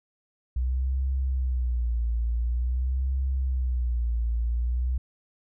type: tone with vibrato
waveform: sine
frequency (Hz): 61.7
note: B1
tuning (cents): -1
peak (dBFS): -23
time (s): 0.56-4.98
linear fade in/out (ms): 5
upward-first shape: sine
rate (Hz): 0.47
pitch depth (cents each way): 120
effects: none